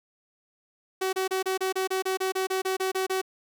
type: tone bursts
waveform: sawtooth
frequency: 378.1 Hz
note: F#4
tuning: 38 cents sharp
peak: -21 dBFS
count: 15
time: 1.01-3.216 s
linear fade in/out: 10 ms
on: 120 ms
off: 29 ms
effects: 10-bit